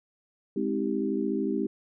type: chord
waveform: sine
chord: Ab major seventh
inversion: none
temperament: equal with one note detuned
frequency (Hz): 207.7 / 261.6 / 318.4 / 392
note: Ab3 / C4 / Eb4 / G4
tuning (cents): 0 / 0 / +40 / 0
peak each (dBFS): -31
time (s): 0.56-1.67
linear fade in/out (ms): 5
effects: none